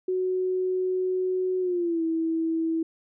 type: tone with pitch glide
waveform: sine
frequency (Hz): 370 to 325.8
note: F#4 to E4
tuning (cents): 0 to -20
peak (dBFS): -23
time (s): 0.08-2.83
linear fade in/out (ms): 5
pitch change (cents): -220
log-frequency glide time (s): 1.6-2.03
effects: none